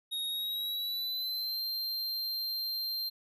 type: tone with pitch glide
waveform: square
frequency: 3753 to 4164 Hz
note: A#7 to C8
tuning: +11 to -9 cents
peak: -33 dBFS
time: 0.11-3.1 s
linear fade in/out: 20 ms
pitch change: +180 cents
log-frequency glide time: 0.29-1.61 s
effects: none